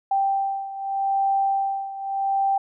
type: beating tone pair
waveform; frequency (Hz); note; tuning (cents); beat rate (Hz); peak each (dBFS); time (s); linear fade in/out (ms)
sine; 784 / 784.82; G5 / G5; 0 / +2; 0.82; -22 / -26; 0.11-2.58; 5
effects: none